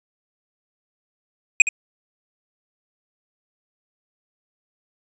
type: tone with echo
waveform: square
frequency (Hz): 2489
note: D#7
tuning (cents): 0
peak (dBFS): -7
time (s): 1.6-1.62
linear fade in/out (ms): 2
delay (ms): 69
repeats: 1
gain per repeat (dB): -12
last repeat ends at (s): 1.689
effects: resampled to 22050 Hz